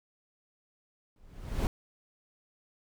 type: noise with exponential growth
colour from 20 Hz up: brown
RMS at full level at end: -23 dBFS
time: 1.16-1.67 s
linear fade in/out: 1 ms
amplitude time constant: 110 ms
effects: none